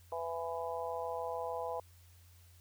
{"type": "harmonic tone", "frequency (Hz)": 166.5, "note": "E3", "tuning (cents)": 18, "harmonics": [3, 4, 5, 6], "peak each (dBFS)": [-40, -41, -42, -43], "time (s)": [0.12, 1.8], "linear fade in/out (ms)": 2, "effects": ["added 87 Hz sine -58 dBFS peak until 2.6 s", "white hiss -66 dBFS RMS until 2.6 s"]}